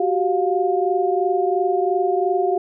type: tone cluster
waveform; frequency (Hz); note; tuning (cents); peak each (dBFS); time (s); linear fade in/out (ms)
sine; 366.9 / 389.8 / 708; F#4 / G4 / F5; -15 / -10 / +23; -21; 0-2.58; 5
effects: none